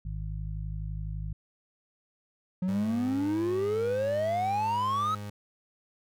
harmonic tone, 51.91 Hz, G#1, in tune, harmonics 1 / 2 / 3, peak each -34 / -38 / -39 dBFS, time 0.05-1.33 s, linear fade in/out 5 ms
triangle exponential sweep, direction up, 179.8 to 1300 Hz, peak -24 dBFS, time 2.62-5.15 s, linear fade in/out 5 ms
30% pulse tone, 103 Hz, G#2, 14 cents flat, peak -34 dBFS, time 2.68-5.3 s, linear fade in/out 5 ms
effects none

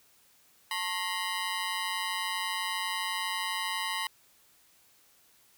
15% pulse ring-modulated tone, 990 Hz, B5, 4 cents sharp, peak -21 dBFS, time 0.71-4.07 s, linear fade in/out 2 ms, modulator 93.9 Hz, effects white hiss -63 dBFS RMS until 5.57 s

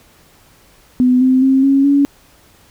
sine tone with pitch steps, 251.3 / 258.7 / 266.2 / 274 / 282.1 Hz, B3 / C4 / C4 / C#4 / C#4, +30 / -19 / +30 / -20 / +30 cents, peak -8 dBFS, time 1-2.05 s, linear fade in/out 0 ms, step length 210 ms, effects pink hiss -49 dBFS RMS until 2.7 s

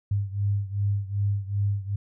sine beating tone pair, 100 / 102.6 Hz, G2 / G#2, +35 / -21 cents, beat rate 2.6 Hz, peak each -25 / -28 dBFS, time 0.11-1.96 s, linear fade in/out 5 ms, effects none

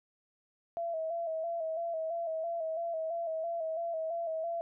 sine tone with vibrato, 659.3 Hz, E5, in tune, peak -32 dBFS, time 0.77-4.61 s, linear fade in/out 0 ms, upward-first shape square, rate 3 Hz, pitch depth 47 cents each way, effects none

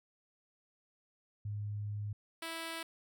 sine / 5% pulse tone pair in turn, 103.83 / 328.5 Hz, G#2 / E4, 0 / -6 cents, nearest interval octave + minor sixth, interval 1994 cents, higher second, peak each -36 / -28 dBFS, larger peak second, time 1.45-2.13 / 2.42-2.83 s, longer first, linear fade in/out 5 ms, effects none

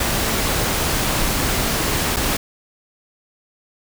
pink noise with dropouts, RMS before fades -20 dBFS, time 0-2.37 s, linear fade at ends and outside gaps 5 ms, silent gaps 2.163-2.167 s, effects none

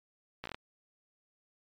slowing click train, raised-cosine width 0.3 ms, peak -23 dBFS, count 6, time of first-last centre 0.44-0.545 s, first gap 15 ms, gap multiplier 1.17, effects MP3 96 kbps

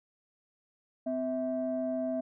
sine tone pair together, 256.1 / 650.6 Hz, C4 / E5, -37 / -23 cents, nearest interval octave + major third, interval 1614 cents, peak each -32 / -31 dBFS, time 1.06-2.21 s, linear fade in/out 10 ms, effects tanh soft clip ceiling -23 dBFS

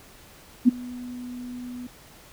sine tone with ADSR envelope, 246.9 Hz, B3, in tune, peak -9 dBFS, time 0.65-1.87 s, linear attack 33 ms, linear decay 14 ms, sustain -24 dB, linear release 5 ms, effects pink hiss -50 dBFS RMS until 2.32 s

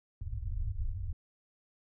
pink low-pass noise, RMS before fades -35 dBFS, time 0.21-1.13 s, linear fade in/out 2 ms, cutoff 110 Hz, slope 96 dB/octave, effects none

